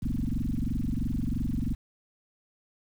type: tone with frequency modulation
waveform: sine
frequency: 107.2 Hz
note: A2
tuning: 45 cents flat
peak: -26 dBFS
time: 0.02-1.75 s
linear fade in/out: 10 ms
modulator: 23 Hz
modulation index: 7
effects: 9-bit